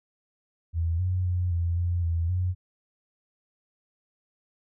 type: tone with pitch steps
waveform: sine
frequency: 83.2 / 91.6 / 89.7 / 85.4 / 87.4 / 83.7 / 90.9 Hz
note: E2 / F#2 / F2 / F2 / F2 / E2 / F#2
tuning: +17 / -17 / +47 / -38 / +2 / +27 / -30 cents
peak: -23 dBFS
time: 0.73-2.55 s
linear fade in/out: 50 ms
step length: 260 ms
effects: none